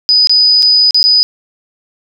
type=tone with dropouts; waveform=sine; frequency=4978 Hz; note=D#8; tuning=in tune; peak=-5 dBFS; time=0.09-1.23 s; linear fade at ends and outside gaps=0 ms; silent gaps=0.272-0.295 / 0.623-0.628 / 0.908-0.945 / 1.029-1.04 s; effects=none